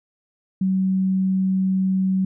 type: tone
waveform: sine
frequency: 189.2 Hz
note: F#3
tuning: 39 cents sharp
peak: -17 dBFS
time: 0.61-2.25 s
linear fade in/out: 5 ms
effects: none